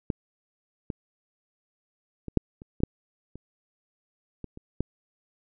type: clicks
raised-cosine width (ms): 3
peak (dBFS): -13 / -18 / -22 / -6 / -30 / -24 / -6 / -28 / -23 / -29 / -13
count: 11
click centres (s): 0.102 / 0.902 / 2.283 / 2.373 / 2.619 / 2.804 / 2.835 / 3.356 / 4.443 / 4.574 / 4.806
effects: none